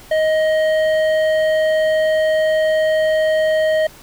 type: tone with hard clipping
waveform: triangle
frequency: 627 Hz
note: D#5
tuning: 13 cents sharp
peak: -15 dBFS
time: 0.11-3.87 s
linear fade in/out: 5 ms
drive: 13 dB
effects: pink hiss -42 dBFS RMS until 4.02 s